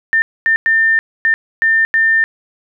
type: tone bursts at uneven times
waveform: sine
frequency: 1800 Hz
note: A6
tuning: 39 cents sharp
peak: -9 dBFS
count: 6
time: 0.13-0.22 / 0.46-0.56 / 0.66-0.99 / 1.25-1.34 / 1.62-1.85 / 1.94-2.24 s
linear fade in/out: 0 ms
effects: none

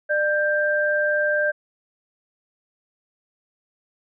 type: tone pair together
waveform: sine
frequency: 598 / 1579 Hz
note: D5 / G6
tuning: +31 / +12 cents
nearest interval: octave + perfect fourth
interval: 1681 cents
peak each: -21 dBFS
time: 0.09-1.52 s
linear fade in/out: 20 ms
effects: none

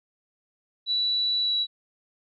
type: tone with pitch glide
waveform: sine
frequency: 3943 to 3914 Hz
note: B7 to B7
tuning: -4 to -16 cents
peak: -22 dBFS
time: 0.86-1.67 s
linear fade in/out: 50 ms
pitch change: -12 cents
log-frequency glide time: 1.4-1.55 s
effects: none

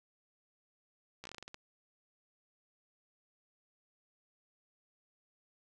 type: slowing click train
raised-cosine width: 0.2 ms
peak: -29 dBFS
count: 10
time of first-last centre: 1.24-1.544 s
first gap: 14 ms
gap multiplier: 1.21
effects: none

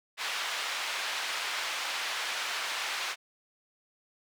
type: band-pass noise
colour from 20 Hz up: white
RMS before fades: -34 dBFS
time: 0.17-3.16 s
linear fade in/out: 50 ms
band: 860 to 3400 Hz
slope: 12 dB/octave
effects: none

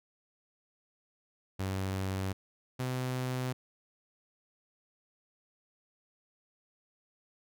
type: tone pair in turn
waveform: sawtooth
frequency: 95.6 / 127.61 Hz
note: G2 / C3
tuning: -43 / -43 cents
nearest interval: perfect fourth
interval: 500 cents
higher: second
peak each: -28 dBFS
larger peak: neither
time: 1.59-2.33 / 2.79-3.53 s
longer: neither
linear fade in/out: 10 ms
effects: none

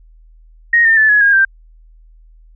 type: tone with pitch steps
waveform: sine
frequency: 1871 / 1807.3 / 1745.7 / 1686.2 / 1628.8 / 1573.3 Hz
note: A#6 / A6 / A6 / G#6 / G#6 / G6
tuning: +6 / +46 / -14 / +26 / -34 / +6 cents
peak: -7 dBFS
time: 0.73-1.45 s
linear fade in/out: 5 ms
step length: 120 ms
effects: added 40 Hz sine -41 dBFS peak until 2.55 s

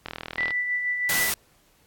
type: click train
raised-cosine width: 0.3 ms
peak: -16 dBFS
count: 19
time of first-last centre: 0.06-0.507 s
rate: 40.3 Hz
type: tone with tremolo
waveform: sine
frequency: 1975.5 Hz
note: B6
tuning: in tune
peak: -22 dBFS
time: 0.38-1.3 s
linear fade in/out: 2 ms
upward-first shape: sine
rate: 6.3 Hz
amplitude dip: 40%
type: noise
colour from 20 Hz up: white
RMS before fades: -26 dBFS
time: 1.09-1.34 s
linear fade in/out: 2 ms
effects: pink hiss -61 dBFS RMS until 1.86 s + AAC 64 kbps

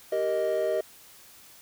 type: chord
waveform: triangle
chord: Eb major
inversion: first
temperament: just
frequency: 388.9 / 466.7 / 622.3 Hz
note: G4 / Bb4 / Eb5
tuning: -14 / +2 / 0 cents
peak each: -28 / -28 / -24 dBFS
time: 0.12-0.81 s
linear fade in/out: 5 ms
effects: tanh soft clip ceiling -14 dBFS + white hiss -52 dBFS RMS until 1.61 s

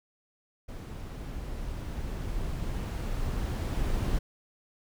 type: noise with level ramp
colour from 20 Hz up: brown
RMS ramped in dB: -39 to -28 dBFS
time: 0.68-4.19 s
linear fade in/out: 10 ms
effects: none

